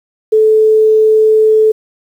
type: tone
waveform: sine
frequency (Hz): 435.2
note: A4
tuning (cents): -19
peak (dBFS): -5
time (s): 0.32-1.72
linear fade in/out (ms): 10
effects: 7-bit